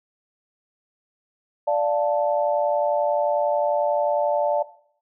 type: chord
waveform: sine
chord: D minor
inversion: none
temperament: equal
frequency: 587.3 / 698.5 / 880 Hz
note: D5 / F5 / A5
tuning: 0 / 0 / 0 cents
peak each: -20 / -25 / -25 dBFS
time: 1.67-4.63 s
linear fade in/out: 10 ms
effects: noise-tail reverb RT60 0.6 s tail -17 dB re dry